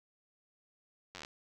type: slowing click train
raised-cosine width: 0.2 ms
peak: -27 dBFS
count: 9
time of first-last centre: 1.15-1.249 s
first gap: 10 ms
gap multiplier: 1.06
effects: none